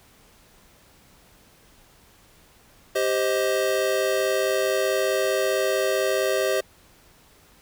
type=chord; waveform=square; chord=C minor; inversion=second; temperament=just; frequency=392.4 / 523.3 / 627.9 Hz; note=G4 / C5 / Eb5; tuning=+2 / 0 / +16 cents; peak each=-26 dBFS; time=2.95-6.61 s; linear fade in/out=10 ms; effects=pink hiss -55 dBFS RMS until 7.61 s